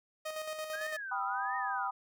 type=tone with tremolo; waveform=sawtooth; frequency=623 Hz; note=D#5; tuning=2 cents sharp; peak=-32 dBFS; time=0.25-0.97 s; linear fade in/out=10 ms; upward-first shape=square; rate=8.9 Hz; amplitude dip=45%
type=tone with vibrato; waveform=sine; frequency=1568 Hz; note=G6; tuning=in tune; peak=-38 dBFS; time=0.73-1.88 s; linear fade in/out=10 ms; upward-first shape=triangle; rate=1.5 Hz; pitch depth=300 cents each way
type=chord; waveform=sine; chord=G augmented; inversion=none; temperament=equal; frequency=784 / 987.8 / 1244.5 Hz; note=G5 / B5 / D#6; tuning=0 / 0 / 0 cents; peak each=-37 dBFS; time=1.11-1.91 s; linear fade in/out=10 ms
effects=none